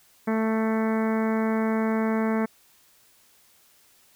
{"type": "harmonic tone", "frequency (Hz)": 221.2, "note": "A3", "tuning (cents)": 9, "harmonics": [1, 2, 3, 4, 5, 6, 7, 8, 9, 10], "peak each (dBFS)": [-23, -29, -33, -35, -37, -39, -40, -41, -42, -43], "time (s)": [0.27, 2.46], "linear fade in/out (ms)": 10, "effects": ["white hiss -59 dBFS RMS until 4.15 s"]}